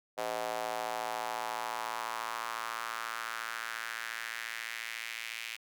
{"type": "tone with high-pass filter sweep", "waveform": "square", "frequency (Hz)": 57.1, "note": "A#1", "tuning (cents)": -35, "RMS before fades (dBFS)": -38, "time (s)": [0.17, 5.57], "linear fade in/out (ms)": 20, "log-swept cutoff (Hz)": [610, 2400], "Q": 2.7, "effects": []}